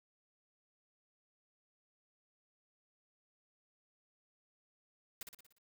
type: noise with echo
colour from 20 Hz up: white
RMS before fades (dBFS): -44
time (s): 5.21-5.23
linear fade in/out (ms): 2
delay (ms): 59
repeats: 6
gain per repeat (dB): -5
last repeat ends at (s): 5.584
effects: none